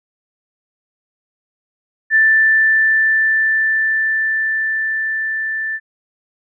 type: tone with level ramp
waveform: sine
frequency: 1767 Hz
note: A6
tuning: 7 cents sharp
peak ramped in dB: -8 to -19 dBFS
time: 2.1-5.8 s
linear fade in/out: 50 ms
effects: none